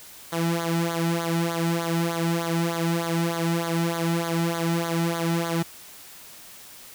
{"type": "tone with flanger", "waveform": "sawtooth", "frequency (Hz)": 167.6, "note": "E3", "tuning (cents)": 29, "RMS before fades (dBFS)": -25, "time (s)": [0.32, 5.63], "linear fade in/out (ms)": 10, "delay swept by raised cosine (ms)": [0.37, 1.87], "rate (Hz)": 3.3, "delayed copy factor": -0.85, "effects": ["white hiss -45 dBFS RMS until 6.94 s"]}